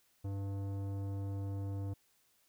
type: tone with tanh clipping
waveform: sine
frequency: 98.7 Hz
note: G2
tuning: 12 cents sharp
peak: -38 dBFS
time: 0.24-1.94 s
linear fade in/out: 10 ms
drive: 15 dB
effects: white hiss -72 dBFS RMS until 2.48 s